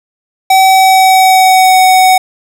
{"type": "tone with pitch glide", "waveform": "square", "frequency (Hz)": [763, 747.7], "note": ["G5", "F#5"], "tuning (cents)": [-47, 18], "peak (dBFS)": -4, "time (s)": [0.5, 2.18], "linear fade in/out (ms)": 5, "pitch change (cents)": -35, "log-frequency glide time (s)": [0.64, 1.77], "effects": []}